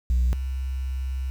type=tone pair in turn; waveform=sine; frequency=61.74 / 65.41 Hz; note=B1 / C2; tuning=0 / 0 cents; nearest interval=minor second; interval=100 cents; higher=second; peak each=-16 / -25 dBFS; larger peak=first; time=0.1-0.33 / 0.33-1.3 s; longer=second; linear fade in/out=0 ms; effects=tanh soft clip ceiling -16 dBFS + 8-bit